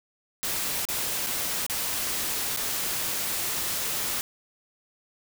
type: noise with dropouts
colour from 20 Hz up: white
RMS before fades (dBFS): -29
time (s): 0.43-4.21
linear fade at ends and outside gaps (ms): 0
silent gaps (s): 0.852-0.887 / 1.264-1.269 / 1.665-1.698 / 2.563-2.572
effects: none